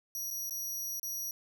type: tone with dropouts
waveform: 20% pulse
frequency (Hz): 5780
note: F#8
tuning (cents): -41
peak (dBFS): -30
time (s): 0.15-1.31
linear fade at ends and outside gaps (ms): 1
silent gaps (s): 0.304-0.31 / 0.496-0.508 / 0.997-1.03
effects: none